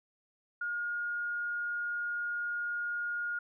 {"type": "tone", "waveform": "sine", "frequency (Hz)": 1427, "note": "F6", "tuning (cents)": 37, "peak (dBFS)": -32, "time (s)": [0.61, 3.39], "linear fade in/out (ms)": 5, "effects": []}